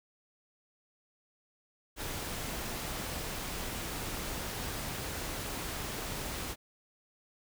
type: noise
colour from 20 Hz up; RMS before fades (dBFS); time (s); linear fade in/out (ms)
pink; -38; 1.96-6.56; 50
effects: none